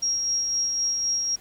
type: tone with tremolo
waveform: sine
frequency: 5610 Hz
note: F8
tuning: 7 cents sharp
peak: -21 dBFS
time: 0.02-1.36 s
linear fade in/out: 10 ms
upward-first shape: sine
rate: 3.9 Hz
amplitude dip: 30%
effects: pink hiss -52 dBFS RMS until 1.4 s